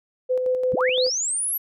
sine tone with tremolo, 508 Hz, B4, 49 cents sharp, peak -18 dBFS, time 0.29-1.1 s, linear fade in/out 20 ms, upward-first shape square, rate 5.8 Hz, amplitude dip 35%
sine linear sweep, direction up, 34.65 to 11960 Hz, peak -22 dBFS, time 0.73-1.58 s, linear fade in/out 10 ms
effects none

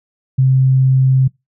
sine tone, 131.6 Hz, C3, 10 cents sharp, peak -8 dBFS, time 0.38-1.28 s, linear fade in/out 10 ms, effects noise-tail reverb RT60 0.2 s tail -24 dB re dry

